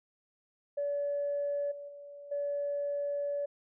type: tone with level steps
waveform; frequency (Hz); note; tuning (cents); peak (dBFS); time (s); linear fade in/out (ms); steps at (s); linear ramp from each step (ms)
sine; 573; D5; -43; -29 / -41 / -45 / -30; 0.77-3.46; 10; 1.71 / 1.88 / 2.31; 10
effects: tanh soft clip ceiling -25 dBFS